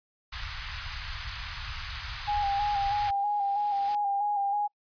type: band-stop noise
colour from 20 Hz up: pink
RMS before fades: -36 dBFS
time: 0.32-3.11 s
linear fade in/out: 10 ms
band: 100 to 1100 Hz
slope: 24 dB/octave
type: tone with vibrato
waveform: sine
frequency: 813 Hz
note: G#5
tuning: 37 cents flat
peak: -25 dBFS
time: 2.27-4.68 s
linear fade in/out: 20 ms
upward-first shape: square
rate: 3.1 Hz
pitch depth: 30 cents each way
type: noise with exponential growth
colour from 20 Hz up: white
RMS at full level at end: -40 dBFS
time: 2.66-3.95 s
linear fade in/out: 1 ms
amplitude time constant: 280 ms
effects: noise-tail reverb RT60 0.1 s tail -26 dB re dry + resampled to 11025 Hz